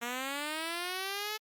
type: linear sweep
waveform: 5% pulse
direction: up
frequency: 233.1 to 434.4 Hz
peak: -23 dBFS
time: 0.01-1.38 s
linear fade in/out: 20 ms
effects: Opus 48 kbps